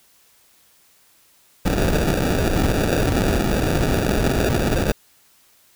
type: noise with sample-and-hold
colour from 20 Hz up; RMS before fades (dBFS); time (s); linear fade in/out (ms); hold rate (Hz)
pink; -19; 1.65-4.92; 5; 1050
effects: white hiss -56 dBFS RMS until 5.75 s